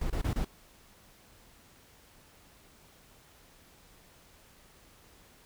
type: noise bursts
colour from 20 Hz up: brown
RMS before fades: -30 dBFS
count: 4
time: 0.01-0.449 s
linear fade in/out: 5 ms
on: 91 ms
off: 25 ms
effects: pink hiss -59 dBFS RMS until 5.45 s